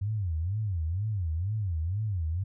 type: tone with vibrato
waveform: sine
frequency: 92.9 Hz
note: F#2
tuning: 7 cents sharp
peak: -27 dBFS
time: 0.01-2.44 s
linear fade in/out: 10 ms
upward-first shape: sine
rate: 2.1 Hz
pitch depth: 290 cents each way
effects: none